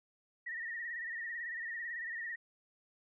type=tone with vibrato; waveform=sine; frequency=1864.7 Hz; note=A#6; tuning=in tune; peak=-38 dBFS; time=0.46-2.36 s; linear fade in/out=10 ms; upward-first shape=sine; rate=18 Hz; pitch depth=71 cents each way; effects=none